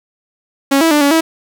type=tone with pitch steps; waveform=sawtooth; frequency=275.6 / 326.9 / 296 / 283.2 / 324.3 Hz; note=C#4 / E4 / D4 / C#4 / E4; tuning=-10 / -14 / +14 / +37 / -28 cents; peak=-5 dBFS; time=0.71-1.21 s; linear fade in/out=10 ms; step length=100 ms; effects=7-bit